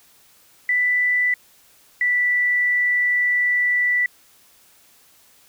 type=tone pair in turn; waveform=sine; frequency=1982 / 1968.3 Hz; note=B6 / B6; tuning=+6 / -6 cents; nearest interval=unison; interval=12 cents; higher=first; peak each=-16 dBFS; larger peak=neither; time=0.69-1.34 / 2.01-4.06 s; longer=second; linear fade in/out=2 ms; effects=white hiss -54 dBFS RMS until 5.48 s